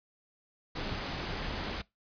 pink noise, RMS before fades -36 dBFS, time 0.75-1.82 s, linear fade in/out 10 ms, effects noise-tail reverb RT60 0.2 s tail -22 dB re dry + resampled to 11025 Hz

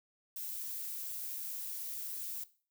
violet noise, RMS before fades -41 dBFS, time 0.36-2.44 s, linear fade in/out 5 ms, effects noise-tail reverb RT60 0.4 s tail -17 dB re dry

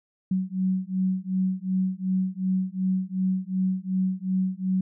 sine beating tone pair, 185.9 / 188.6 Hz, F#3 / F#3, +8 / +33 cents, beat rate 2.7 Hz, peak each -26 dBFS, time 0.31-4.81 s, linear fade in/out 5 ms, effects none

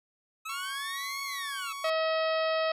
25% pulse linear two-way sweep, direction up then down, 1269 to 2217 to 1269 Hz, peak -32 dBFS, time 0.45-1.73 s, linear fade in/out 10 ms, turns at 1.22 s
sawtooth tone with pitch glide, 1108.7 to 1118.3 Hz, C#6 to C#6, 0 to +15 cents, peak -33 dBFS, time 0.49-1.9 s, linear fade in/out 5 ms, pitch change +15 cents, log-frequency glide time 0.75-1.48 s
harmonic tone, 640 Hz, D#5, 49 cents sharp, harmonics 1 / 2 / 3 / 4 / 5 / 6 / 7 / 8, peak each -27 / -33 / -37 / -39 / -41 / -43 / -44 / -45 dBFS, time 1.84-2.72 s, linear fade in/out 5 ms
effects resampled to 32000 Hz

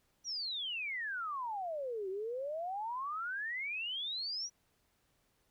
sine exponential two-way sweep, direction down then up, 5920 to 370 to 5920 Hz, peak -36 dBFS, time 0.24-4.5 s, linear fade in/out 50 ms, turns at 2.09 s, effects pink hiss -75 dBFS RMS until 5.5 s

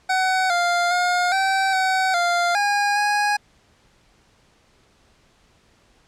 25% pulse tone with pitch steps, 751 / 699 / 714 / 772 / 756 / 697 / 817 / 827 Hz, F#5 / F5 / F5 / G5 / F#5 / F5 / G#5 / G#5, +26 / +1 / +38 / -27 / +37 / -4 / -29 / -8 cents, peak -14 dBFS, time 0.09-3.37 s, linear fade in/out 10 ms, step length 410 ms, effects pink hiss -58 dBFS RMS until 6.07 s + low-pass 7000 Hz 12 dB/octave

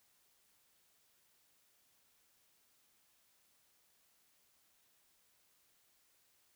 silence, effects white hiss -73 dBFS RMS until 6.55 s

